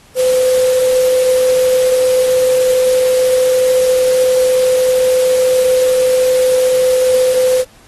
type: tone in noise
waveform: sine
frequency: 510 Hz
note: C5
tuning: 44 cents flat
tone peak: -9 dBFS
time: 0.15-7.65 s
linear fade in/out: 50 ms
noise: white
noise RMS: -24 dBFS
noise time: 0.15-7.65 s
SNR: +12 dB
effects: pink hiss -46 dBFS RMS until 7.87 s + AAC 32 kbps